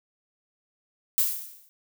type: noise with exponential decay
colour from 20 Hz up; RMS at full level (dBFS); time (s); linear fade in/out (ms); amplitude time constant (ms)
violet; -20; 1.18-1.69; 0; 110
effects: none